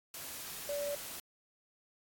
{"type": "tone in noise", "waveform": "sine", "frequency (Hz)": 577, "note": "D5", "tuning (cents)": -31, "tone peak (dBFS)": -34, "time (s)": [0.69, 0.95], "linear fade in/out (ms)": 2, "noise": "white", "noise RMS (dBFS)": -44, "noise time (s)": [0.14, 1.2], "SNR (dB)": 7, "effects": ["AAC 64 kbps"]}